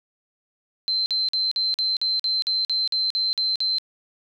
sine tone bursts, 4098 Hz, C8, 37 cents flat, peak -20 dBFS, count 13, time 0.88-3.784 s, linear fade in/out 0 ms, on 180 ms, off 47 ms, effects 10-bit

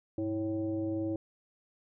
sine tone with frequency modulation, 325.3 Hz, E4, 23 cents flat, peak -30 dBFS, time 0.18-1.16 s, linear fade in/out 2 ms, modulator 224 Hz, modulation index 0.74, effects none

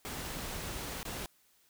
pink noise with dropouts, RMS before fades -40 dBFS, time 0.05-1.26 s, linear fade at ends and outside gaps 0 ms, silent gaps 1.03-1.052 s, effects white hiss -68 dBFS RMS until 1.69 s

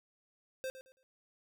square tone with echo, 523.3 Hz, C5, in tune, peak -37 dBFS, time 0.64-0.7 s, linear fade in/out 0 ms, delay 110 ms, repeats 3, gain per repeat -12 dB, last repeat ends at 1.03 s, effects none

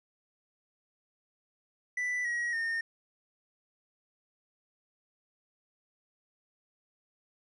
triangle tone with pitch steps, 1981 / 1903.6 / 1829.2 Hz, B6 / A#6 / A#6, +5 / +36 / -33 cents, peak -28 dBFS, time 1.97-2.81 s, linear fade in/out 5 ms, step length 280 ms, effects resampled to 24000 Hz

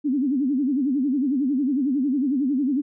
sine tone with vibrato, 271.5 Hz, C#4, 36 cents flat, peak -19 dBFS, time 0.04-2.82 s, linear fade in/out 20 ms, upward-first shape sine, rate 11 Hz, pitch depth 170 cents each way, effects none

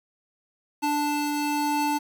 square tone pair together, 293.7 / 880.1 Hz, D4 / A5, 0 / 0 cents, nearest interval octave + perfect fifth, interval 1900 cents, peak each -27 dBFS, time 0.82-1.99 s, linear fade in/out 20 ms, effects 9-bit

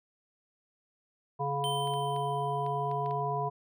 harmonic tone, 141.1 Hz, C#3, 31 cents sharp, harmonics 1 / 3 / 5 / 7, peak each -35 / -36 / -34 / -33 dBFS, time 1.39-3.5 s, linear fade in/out 20 ms
square tone with exponential decay, 3098 Hz, G7, 21 cents flat, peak -33 dBFS, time 1.64-3.21 s, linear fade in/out 0 ms, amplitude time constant 340 ms
clicks, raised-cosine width 0.3 ms, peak -34 dBFS, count 7, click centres 1.874 / 1.938 / 2.163 / 2.664 / 2.914 / 3.061 / 3.11 s
effects none

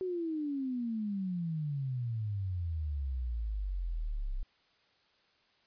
sine exponential sweep, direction down, 378 to 31.28 Hz, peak -32 dBFS, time 0.01-4.43 s, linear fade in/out 0 ms, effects white hiss -69 dBFS RMS until 5.66 s + resampled to 11025 Hz

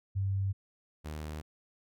sine / sawtooth tone pair in turn, 97.4 / 76.6 Hz, G2 / D#2, -11 / -27 cents, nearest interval major third, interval 416 cents, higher first, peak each -28 / -34 dBFS, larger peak first, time 0.15-0.53 / 1.04-1.42 s, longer neither, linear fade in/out 20 ms, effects none

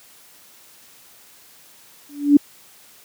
sine tone with exponential growth, 288.1 Hz, D4, 33 cents flat, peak -4 dBFS, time 2.09-2.37 s, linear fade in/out 5 ms, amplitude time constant 60 ms, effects white hiss -49 dBFS RMS until 3.04 s + high-pass 100 Hz 12 dB/octave

